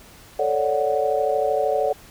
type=chord; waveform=sine; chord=D major seventh; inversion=second; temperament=equal; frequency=440 / 554.4 / 587.3 / 740 Hz; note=A4 / C#5 / D5 / F#5; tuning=0 / 0 / 0 / 0 cents; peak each=-24 dBFS; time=0.39-1.93 s; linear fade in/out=5 ms; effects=pink hiss -47 dBFS RMS until 2.1 s